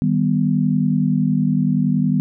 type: chord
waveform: sine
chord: Eb augmented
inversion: none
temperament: equal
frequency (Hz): 155.56 / 196 / 246.9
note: Eb3 / G3 / B3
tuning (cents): 0 / 0 / 0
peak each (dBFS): -19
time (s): 0.02-2.2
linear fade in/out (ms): 0
effects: none